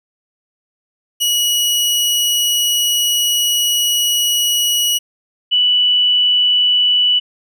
sawtooth / sine tone pair in turn, 2915 / 2963 Hz, F#7 / F#7, -26 / +2 cents, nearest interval unison, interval 28 cents, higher second, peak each -10 dBFS, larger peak neither, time 1.2-4.99 / 5.51-7.2 s, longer first, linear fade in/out 20 ms, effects none

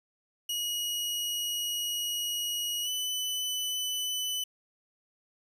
sawtooth tone with pitch glide, 2900 to 2999 Hz, F#7 to F#7, -35 to +23 cents, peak -27 dBFS, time 0.49-4.44 s, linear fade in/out 5 ms, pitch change +58 cents, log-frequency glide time 2.83-2.89 s, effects none

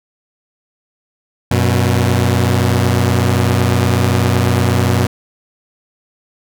sawtooth tone pair together, 93.3 / 121.31 Hz, F#2 / B2, +15 / -31 cents, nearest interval perfect fourth, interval 454 cents, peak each -10 dBFS, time 1.51-5.07 s, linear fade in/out 5 ms, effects none

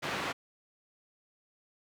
white band-pass noise, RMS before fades -35 dBFS, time 0.02-0.33 s, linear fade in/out 20 ms, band 110 to 2200 Hz, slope 12 dB/octave, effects none

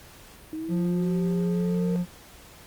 sine linear sweep, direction up, 311.1 to 466.2 Hz, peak -30 dBFS, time 0.53-1.96 s, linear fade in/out 0 ms
triangle tone with pitch glide, 175.9 to 177.02 Hz, F3 to F3, +13 to +24 cents, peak -21 dBFS, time 0.68-2.06 s, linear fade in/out 50 ms, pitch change +11 cents, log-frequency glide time 1.39-1.78 s
effects pink hiss -49 dBFS RMS until 2.66 s + Opus 48 kbps

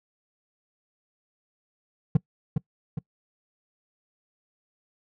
triangle tone with echo, 153 Hz, D#3, 29 cents flat, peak -12 dBFS, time 2.15-2.17 s, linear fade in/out 5 ms, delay 410 ms, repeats 2, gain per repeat -6 dB, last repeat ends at 2.99 s, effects noise-tail reverb RT60 0.1 s tail -24 dB re dry

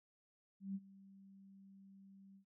sine tone with ADSR envelope, 194.8 Hz, G3, 11 cents flat, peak -38 dBFS, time 0.6-2.45 s, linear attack 150 ms, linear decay 43 ms, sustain -20 dB, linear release 93 ms, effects none

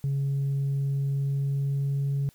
sine tone with pitch glide, 138.59 to 139.47 Hz, C#3 to C#3, 0 to +11 cents, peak -22 dBFS, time 0.04-2.29 s, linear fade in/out 0 ms, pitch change +11 cents, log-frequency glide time 1.08-2.06 s, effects tanh soft clip ceiling -22 dBFS + white hiss -61 dBFS RMS until 2.34 s

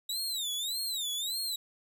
sawtooth tone with vibrato, 3800 Hz, A#7, 33 cents sharp, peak -29 dBFS, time 0.09-1.56 s, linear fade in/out 5 ms, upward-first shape sine, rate 1.7 Hz, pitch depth 200 cents each way, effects none

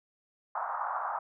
white band-pass noise, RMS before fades -34 dBFS, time 0.55-1.19 s, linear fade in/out 5 ms, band 680 to 1300 Hz, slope 48 dB/octave, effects none

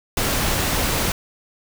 pink noise, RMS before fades -21 dBFS, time 0.17-1.12 s, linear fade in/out 2 ms, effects none

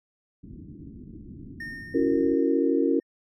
white low-pass noise, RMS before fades -43 dBFS, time 0.43-2.35 s, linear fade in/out 10 ms, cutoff 320 Hz, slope 48 dB/octave
triangle tone with exponential decay, 1830 Hz, A#6, 32 cents flat, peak -31 dBFS, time 1.6-3.03 s, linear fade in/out 5 ms, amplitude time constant 310 ms
sine chord, F# dominant seventh, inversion second, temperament just, 277.5 / 333 / 370 / 462.5 Hz, C#4 / E4 / F#4 / A#4, +2 / +18 / 0 / -14 cents, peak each -24 / -25 / -28 / -26 dBFS, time 1.94-3 s, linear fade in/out 10 ms
effects none

